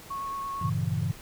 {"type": "tone with vibrato", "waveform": "sine", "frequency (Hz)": 1101, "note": "C#6", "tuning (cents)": -12, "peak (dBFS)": -31, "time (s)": [0.1, 0.7], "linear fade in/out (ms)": 10, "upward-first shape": "triangle", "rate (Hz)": 8.9, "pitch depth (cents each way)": 11}
{"type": "chord", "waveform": "sine", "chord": "G diminished seventh", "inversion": "none", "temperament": "equal", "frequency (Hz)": [98, 116.54, 138.59, 164.81], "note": ["G2", "Bb2", "Db3", "Fb3"], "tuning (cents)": [0, 0, 0, 0], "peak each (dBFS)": -31, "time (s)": [0.61, 1.12], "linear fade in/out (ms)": 10}
{"effects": ["pink hiss -47 dBFS RMS until 1.21 s"]}